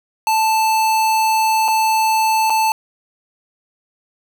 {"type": "tone with dropouts", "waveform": "square", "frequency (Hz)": 880, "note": "A5", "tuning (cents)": 0, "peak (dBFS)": -14, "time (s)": [0.27, 2.72], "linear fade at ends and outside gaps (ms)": 1, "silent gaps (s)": [[1.681, 1.684], [2.498, 2.503]], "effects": []}